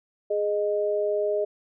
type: tone pair together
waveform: sine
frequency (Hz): 415.9 / 618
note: G#4 / D#5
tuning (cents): +2 / -12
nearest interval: perfect fifth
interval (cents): 686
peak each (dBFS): -25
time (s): 0.3-1.45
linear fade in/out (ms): 10
effects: none